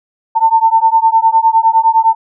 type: beating tone pair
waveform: sine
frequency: 894 / 903.8 Hz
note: A5 / A5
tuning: +27 / +46 cents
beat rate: 9.8 Hz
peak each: -10 dBFS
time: 0.35-2.15 s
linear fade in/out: 20 ms
effects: none